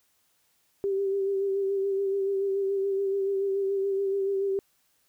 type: tone with vibrato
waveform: sine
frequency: 392.2 Hz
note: G4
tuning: 1 cent sharp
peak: -24 dBFS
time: 0.84-4.59 s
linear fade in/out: 0 ms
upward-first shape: sine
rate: 7 Hz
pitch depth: 30 cents each way
effects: white hiss -69 dBFS RMS until 5.08 s